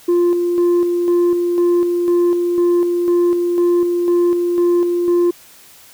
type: tone with tremolo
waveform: sine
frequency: 349.2 Hz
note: F4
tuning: in tune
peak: -8 dBFS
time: 0.08-5.31 s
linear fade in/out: 10 ms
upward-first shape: square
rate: 2 Hz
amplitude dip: 45%
effects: tanh soft clip ceiling -10 dBFS + white hiss -44 dBFS RMS until 5.93 s